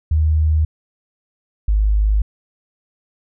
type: tone pair in turn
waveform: sine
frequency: 77.78 / 51.91 Hz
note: D#2 / G#1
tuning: 0 / 0 cents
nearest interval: perfect fifth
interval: 700 cents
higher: first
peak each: -12 dBFS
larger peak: neither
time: 0.11-0.65 / 1.68-2.22 s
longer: neither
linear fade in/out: 5 ms
effects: none